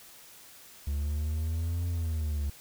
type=exponential two-way sweep; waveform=triangle; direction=up then down; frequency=70.5 to 87.31 to 70.5 Hz; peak=-26 dBFS; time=0.87-2.5 s; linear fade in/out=5 ms; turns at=1.87 s; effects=white hiss -52 dBFS RMS until 2.6 s